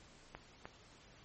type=clicks; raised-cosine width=0.5 ms; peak=-30 dBFS; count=2; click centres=0.35 / 0.655 s; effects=pink hiss -61 dBFS RMS until 1.24 s + MP3 32 kbps